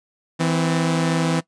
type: tone pair together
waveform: sawtooth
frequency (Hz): 163.8 / 257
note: E3 / C4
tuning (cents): -11 / -31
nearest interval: minor sixth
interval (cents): 780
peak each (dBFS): -15 / -20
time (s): 0.39-1.41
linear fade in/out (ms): 20
effects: noise-tail reverb RT60 0.1 s tail -20 dB re dry + resampled to 22050 Hz